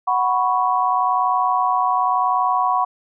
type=chord; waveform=sine; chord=F# suspended fourth; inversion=none; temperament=equal; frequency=740 / 987.8 / 1108.7 Hz; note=F#5 / B5 / C#6; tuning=0 / 0 / 0 cents; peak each=-20 dBFS; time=0.07-2.85 s; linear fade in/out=10 ms; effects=none